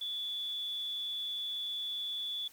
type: tone with amplitude modulation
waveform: sine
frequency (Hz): 3445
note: A7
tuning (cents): -37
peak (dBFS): -33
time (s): 0.01-2.48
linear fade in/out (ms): 5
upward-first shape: sine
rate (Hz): 203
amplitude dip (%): 35
effects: white hiss -59 dBFS RMS until 2.52 s